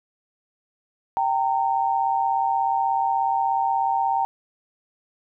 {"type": "tone pair together", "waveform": "sine", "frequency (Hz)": [781, 917.6], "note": ["G5", "A#5"], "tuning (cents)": [-7, -28], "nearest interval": "minor third", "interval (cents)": 279, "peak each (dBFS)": -22, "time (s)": [1.17, 4.25], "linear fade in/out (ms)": 0, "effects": []}